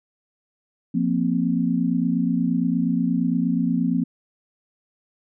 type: chord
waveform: sine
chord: F suspended fourth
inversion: none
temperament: equal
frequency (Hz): 174.61 / 233.1 / 261.6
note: F3 / Bb3 / C4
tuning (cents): 0 / 0 / 0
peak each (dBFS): -23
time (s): 0.94-4.04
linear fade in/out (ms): 10
effects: none